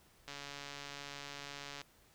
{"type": "click train", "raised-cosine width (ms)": 0.2, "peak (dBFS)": -28, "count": 219, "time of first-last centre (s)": [0.28, 1.815], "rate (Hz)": 142, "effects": ["pink hiss -66 dBFS RMS until 2.14 s"]}